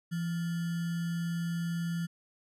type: tone with sample-and-hold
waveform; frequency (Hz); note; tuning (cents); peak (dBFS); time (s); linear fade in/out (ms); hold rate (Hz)
sine; 168.9; E3; +42; -30; 0.11-2.07; 20; 1575
effects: resampled to 32000 Hz